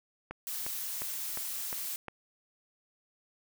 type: click train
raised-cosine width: 0.5 ms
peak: -24 dBFS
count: 6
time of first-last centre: 0.31-2.083 s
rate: 2.82 Hz
type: noise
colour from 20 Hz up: blue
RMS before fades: -37 dBFS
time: 0.47-1.96 s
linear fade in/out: 0 ms
effects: none